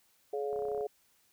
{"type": "harmonic tone", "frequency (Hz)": 141.3, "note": "C#3", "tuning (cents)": 34, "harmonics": [3, 4, 5], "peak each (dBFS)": [-33, -40, -40], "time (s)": [0.33, 0.87], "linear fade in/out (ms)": 5}
{"type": "clicks", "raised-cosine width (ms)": 1, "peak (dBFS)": -36, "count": 10, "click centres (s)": [0.53, 0.561, 0.591, 0.622, 0.653, 0.685, 0.717, 0.748, 0.778, 0.809]}
{"effects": ["white hiss -69 dBFS RMS until 1.32 s"]}